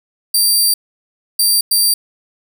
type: tone bursts at uneven times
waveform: 15% pulse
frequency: 4699 Hz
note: D8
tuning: in tune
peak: -4 dBFS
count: 3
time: 0.34-0.74 / 1.39-1.61 / 1.71-1.94 s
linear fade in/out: 5 ms
effects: none